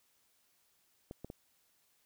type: clicks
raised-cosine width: 2 ms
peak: -30 dBFS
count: 3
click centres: 1.111 / 1.246 / 1.301 s
effects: white hiss -73 dBFS RMS until 2.05 s